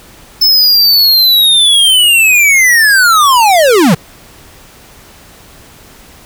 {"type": "linear sweep", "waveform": "square", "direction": "down", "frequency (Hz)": [5274, 136.7], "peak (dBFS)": -5, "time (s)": [0.41, 3.95], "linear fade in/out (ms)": 10, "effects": ["pink hiss -38 dBFS RMS until 6.25 s"]}